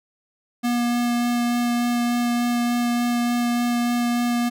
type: tone with vibrato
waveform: square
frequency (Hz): 240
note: B3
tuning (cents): -49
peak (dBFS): -20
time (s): 0.63-4.5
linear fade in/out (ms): 20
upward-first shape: sine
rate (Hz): 3.4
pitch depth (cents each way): 8
effects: none